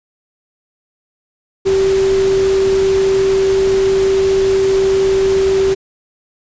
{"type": "tone in noise", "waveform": "sine", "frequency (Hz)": 386.1, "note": "G4", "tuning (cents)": -26, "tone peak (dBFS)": -10, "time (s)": [1.65, 5.75], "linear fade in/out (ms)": 20, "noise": "pink", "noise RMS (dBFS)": -25, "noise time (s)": [1.65, 5.75], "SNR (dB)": 12, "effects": ["resampled to 16000 Hz"]}